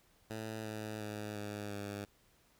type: tone with pitch steps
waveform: 10% pulse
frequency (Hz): 110 / 107.86 / 105.76 / 103.71 / 101.69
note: A2 / A2 / G#2 / G#2 / G#2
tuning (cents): 0 / -34 / +32 / -2 / -36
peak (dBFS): -32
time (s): 0.3-2.05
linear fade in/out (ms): 5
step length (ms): 350
effects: pink hiss -69 dBFS RMS until 2.59 s